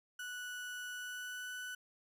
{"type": "tone with pitch glide", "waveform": "35% pulse", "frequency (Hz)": [1477, 1491.6], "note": ["F#6", "F#6"], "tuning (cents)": [-3, 14], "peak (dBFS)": -40, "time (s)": [0.19, 1.75], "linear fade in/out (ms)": 5, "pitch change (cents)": 17, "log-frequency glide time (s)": [0.91, 1.51], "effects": []}